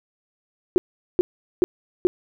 sine tone bursts, 359.5 Hz, F#4, 50 cents flat, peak -12 dBFS, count 4, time 0.76-2.07 s, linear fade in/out 0 ms, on 20 ms, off 410 ms, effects none

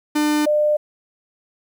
45% pulse / sine tone pair in turn, 300 / 600 Hz, D4 / D5, +37 / +37 cents, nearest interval octave, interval 1200 cents, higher second, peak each -16 / -14 dBFS, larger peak second, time 0.15-0.46 / 0.46-0.77 s, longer neither, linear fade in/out 10 ms, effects 9-bit

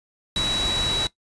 sine tone in noise, 3900 Hz, B7, 23 cents flat, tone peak -22 dBFS, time 0.36-1.07 s, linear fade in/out 2 ms, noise pink, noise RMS -28 dBFS, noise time 0.36-1.07 s, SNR +3 dB, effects noise-tail reverb RT60 0.1 s tail -17 dB re dry + resampled to 22050 Hz

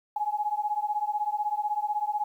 sine beating tone pair, 830.6 / 846.6 Hz, G#5 / G#5, 0 / +33 cents, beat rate 16 Hz, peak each -29 dBFS, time 0.16-2.24 s, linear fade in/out 5 ms, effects 10-bit

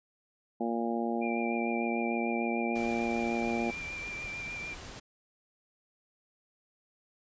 harmonic tone, 116.54 Hz, A#2, in tune, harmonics 2 / 3 / 4 / 5 / 6 / 7, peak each -32 / -35 / -39 / -40 / -38 / -38 dBFS, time 0.6-3.71 s, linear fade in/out 10 ms
sine tone with vibrato, 2372 Hz, D7, 17 cents sharp, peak -37 dBFS, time 1.21-4.75 s, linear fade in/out 20 ms, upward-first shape sine, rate 6.7 Hz, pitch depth 22 cents each way
pink noise, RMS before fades -45 dBFS, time 2.75-5 s, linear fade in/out 10 ms
effects resampled to 16000 Hz

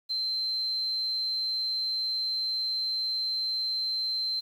sine tone, 4109 Hz, C8, 32 cents flat, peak -27 dBFS, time 0.09-4.41 s, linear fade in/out 20 ms, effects 9-bit

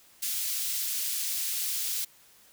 white high-pass noise, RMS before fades -31 dBFS, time 0.22-2.05 s, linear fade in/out 10 ms, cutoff 3200 Hz, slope 12 dB/octave, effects white hiss -58 dBFS RMS until 2.52 s

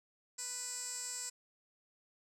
15% pulse tone with band-pass filter, 493.9 Hz, B4, in tune, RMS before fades -42 dBFS, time 0.38-1.3 s, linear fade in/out 10 ms, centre 7200 Hz, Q 7.5, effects none

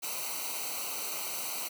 white noise with comb filter, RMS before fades -36 dBFS, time 0.02-1.69 s, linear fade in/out 20 ms, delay 0.58 ms, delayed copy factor -1, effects none

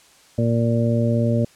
harmonic tone, 116.54 Hz, A#2, in tune, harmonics 1 / 2 / 3 / 4 / 5, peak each -19 / -21 / -30 / -28 / -25 dBFS, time 0.38-1.45 s, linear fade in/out 5 ms, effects white hiss -52 dBFS RMS until 1.55 s + low-pass 9000 Hz 12 dB/octave

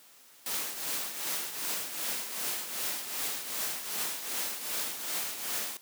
white noise with tremolo, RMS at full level -32 dBFS, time 0.46-5.77 s, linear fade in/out 2 ms, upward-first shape triangle, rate 2.6 Hz, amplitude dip 65%, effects white hiss -57 dBFS RMS until 5.81 s + high-pass 200 Hz 12 dB/octave

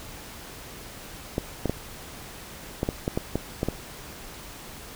clicks, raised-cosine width 2 ms, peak -11 dBFS, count 10, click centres 1.381 / 1.657 / 1.696 / 2.831 / 2.889 / 3.079 / 3.175 / 3.356 / 3.631 / 3.686 s, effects pink hiss -42 dBFS RMS until 4.95 s

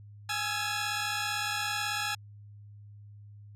15% pulse tone cluster, 831 / 1294 / 1353 / 1700 Hz, G#5 / E6 / E6 / G#6, +1 / -32 / +45 / +40 cents, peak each -27 / -32 / -31 / -30 dBFS, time 0.29-2.15 s, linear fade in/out 5 ms, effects added 103 Hz sine -47 dBFS peak until 3.55 s + low-pass 12000 Hz 12 dB/octave

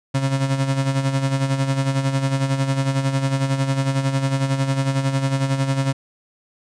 35% pulse tone with tremolo, 135.6 Hz, C#3, 38 cents flat, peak -14 dBFS, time 0.14-5.93 s, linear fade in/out 10 ms, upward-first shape sine, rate 11 Hz, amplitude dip 60%, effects resampled to 22050 Hz

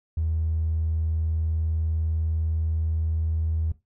triangle tone, 79.9 Hz, D#2, 47 cents sharp, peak -19 dBFS, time 0.17-3.72 s, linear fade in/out 5 ms, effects noise-tail reverb RT60 0.2 s tail -19 dB re dry + tanh soft clip ceiling -19 dBFS

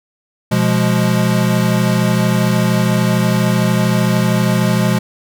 square chord, F diminished, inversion second, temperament equal, 123.47 / 174.61 / 207.7 Hz, Cb3 / F3 / Ab3, 0 / 0 / 0 cents, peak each -17 dBFS, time 0.51-4.99 s, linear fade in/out 10 ms, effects none

